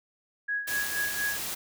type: tone with tremolo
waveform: sine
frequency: 1662 Hz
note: G#6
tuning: 1 cent sharp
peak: -26 dBFS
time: 0.48-1.38 s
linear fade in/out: 10 ms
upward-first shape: sine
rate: 4.2 Hz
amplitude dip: 70%
type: noise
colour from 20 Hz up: white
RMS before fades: -34 dBFS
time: 0.67-1.55 s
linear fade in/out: 10 ms
effects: none